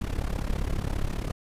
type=noise with amplitude modulation; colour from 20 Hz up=brown; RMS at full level=-25 dBFS; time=0.01-1.32 s; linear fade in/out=10 ms; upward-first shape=sine; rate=34.9 Hz; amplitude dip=85%; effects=resampled to 32000 Hz